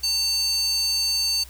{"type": "tone with high-pass filter", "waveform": "square", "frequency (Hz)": 908, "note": "A#5", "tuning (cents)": -46, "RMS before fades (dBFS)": -23, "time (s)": [0.03, 1.44], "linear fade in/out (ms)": 10, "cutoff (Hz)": 4800, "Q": 5.7, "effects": ["added 63 Hz sine -43 dBFS peak until 1.49 s", "white hiss -48 dBFS RMS until 1.49 s"]}